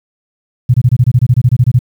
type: tone bursts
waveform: sine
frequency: 123.47 Hz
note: B2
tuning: in tune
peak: -4 dBFS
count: 15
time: 0.69-1.791 s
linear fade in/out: 10 ms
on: 51 ms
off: 24 ms
effects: 7-bit